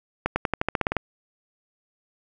accelerating click train, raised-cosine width 0.5 ms, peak -7 dBFS, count 11, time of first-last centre 0.26-0.967 s, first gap 100 ms, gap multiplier 0.92, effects none

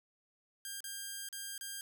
5% pulse tone with dropouts, 1600 Hz, G6, 35 cents sharp, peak -30 dBFS, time 0.65-1.81 s, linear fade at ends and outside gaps 1 ms, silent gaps 0.805-0.841 / 1.288-1.327 / 1.579-1.61 s, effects none

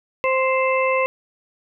harmonic tone with a mistuned harmonic, 523.3 Hz, C5, in tune, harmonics 1 / 2 / 4 / 5, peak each -19 / -22 / -25 / -26 dBFS, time 0.24-1.06 s, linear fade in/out 0 ms, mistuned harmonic 5, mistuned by +19 cents, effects none

